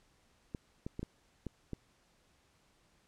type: clicks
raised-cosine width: 3 ms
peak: -26 dBFS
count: 6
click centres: 0.548 / 0.865 / 0.994 / 1.03 / 1.467 / 1.733 s
effects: pink hiss -70 dBFS RMS until 3.07 s + low-pass 9000 Hz 12 dB/octave